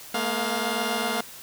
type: tone cluster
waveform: 10% pulse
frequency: 216.2 / 236.9 / 703 Hz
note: A3 / A#3 / F5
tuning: -30 / +28 / +11 cents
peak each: -21 dBFS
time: 0.14-1.21 s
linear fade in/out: 5 ms
effects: white hiss -43 dBFS RMS until 1.42 s